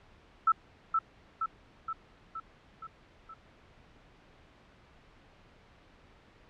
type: tone with echo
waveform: sine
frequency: 1318.5 Hz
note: E6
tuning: in tune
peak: -20 dBFS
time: 0.47-0.52 s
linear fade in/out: 5 ms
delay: 470 ms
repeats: 6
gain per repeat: -4 dB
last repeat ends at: 3.34 s
effects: pink hiss -59 dBFS RMS until 6.49 s + low-pass 3000 Hz 12 dB/octave